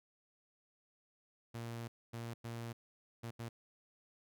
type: tone bursts at uneven times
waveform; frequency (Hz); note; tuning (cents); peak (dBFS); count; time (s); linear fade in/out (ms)
sawtooth; 116.54; A#2; 0; -38; 5; 1.54-1.88 / 2.13-2.34 / 2.44-2.73 / 3.23-3.31 / 3.39-3.49; 10
effects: none

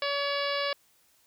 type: harmonic tone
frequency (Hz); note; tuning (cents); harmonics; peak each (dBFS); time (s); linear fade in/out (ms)
567; C#5; +39; 1 / 2 / 3 / 4 / 5 / 6 / 7 / 8 / 9; -31 / -34 / -36 / -37 / -38 / -39 / -39 / -40 / -41; 0.02-0.73; 2
effects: white hiss -65 dBFS RMS until 1.26 s

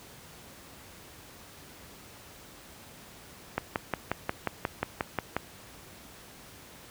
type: click train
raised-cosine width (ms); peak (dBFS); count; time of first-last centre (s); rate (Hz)
0.5; -12; 11; 3.58-5.366; 5.6
effects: pink hiss -50 dBFS RMS until 6.9 s + high-pass 60 Hz 12 dB/octave

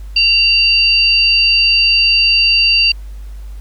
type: tone pair together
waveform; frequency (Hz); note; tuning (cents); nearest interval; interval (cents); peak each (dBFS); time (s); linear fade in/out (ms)
sine; 2765 / 4650; F7 / D8; -18 / -18; major sixth; 900; -11; 0.16-2.92; 5
effects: added 50 Hz sine -26 dBFS peak until 3.6 s + pink hiss -49 dBFS RMS until 3.6 s

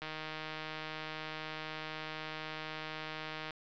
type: click train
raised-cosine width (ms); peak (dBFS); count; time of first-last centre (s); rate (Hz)
0.3; -25; 545; 0.02-3.507; 156
effects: resampled to 16000 Hz

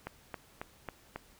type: click train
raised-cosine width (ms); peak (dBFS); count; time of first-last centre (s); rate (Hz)
0.5; -23; 5; 0.07-1.16; 3.67
effects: pink hiss -61 dBFS RMS until 1.39 s

